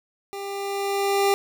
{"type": "tone with level ramp", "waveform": "25% pulse", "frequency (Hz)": 397.7, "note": "G4", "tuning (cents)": 25, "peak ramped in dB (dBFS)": [-28, -13], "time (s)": [0.33, 1.34], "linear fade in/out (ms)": 0, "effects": []}